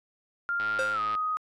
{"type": "tone with pitch glide", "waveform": "sine", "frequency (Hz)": [1396.9, 1251.7], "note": ["F6", "D#6"], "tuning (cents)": [0, 10], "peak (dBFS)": -26, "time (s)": [0.49, 1.37], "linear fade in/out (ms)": 0, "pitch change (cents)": -190, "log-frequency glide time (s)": [0.93, 1]}
{"type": "click train", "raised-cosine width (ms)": 0.3, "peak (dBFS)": -23, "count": 60, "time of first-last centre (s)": [0.6, 1.151], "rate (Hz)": 107}
{"type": "tone with exponential decay", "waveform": "square", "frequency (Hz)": 528, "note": "C5", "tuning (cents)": 16, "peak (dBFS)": -27, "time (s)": [0.79, 1.1], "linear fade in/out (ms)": 1, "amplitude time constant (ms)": 66}
{"effects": ["resampled to 24000 Hz"]}